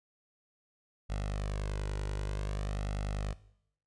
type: tone with flanger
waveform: sawtooth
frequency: 50.3 Hz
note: G1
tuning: 45 cents sharp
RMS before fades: -34 dBFS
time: 1.09-3.34 s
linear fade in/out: 20 ms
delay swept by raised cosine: 1.5 to 2.09 ms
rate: 0.53 Hz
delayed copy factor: +0.65
effects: noise-tail reverb RT60 0.7 s tail -18 dB re dry + resampled to 22050 Hz